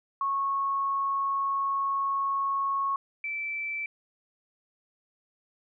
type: tone pair in turn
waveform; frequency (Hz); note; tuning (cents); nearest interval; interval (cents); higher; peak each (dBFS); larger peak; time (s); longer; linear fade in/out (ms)
sine; 1100 / 2326; C#6 / D7; -14 / -17; octave + minor second; 1297; second; -25 / -30; first; 0.21-2.96 / 3.24-3.86; first; 2
effects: none